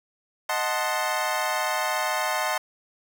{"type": "chord", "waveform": "25% pulse", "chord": "D# diminished seventh", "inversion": "none", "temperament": "equal", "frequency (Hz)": [622.3, 740, 880, 1046.5], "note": ["D#5", "F#5", "A5", "C6"], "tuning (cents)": [0, 0, 0, 0], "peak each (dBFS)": -26, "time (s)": [0.49, 2.58], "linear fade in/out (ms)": 5, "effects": []}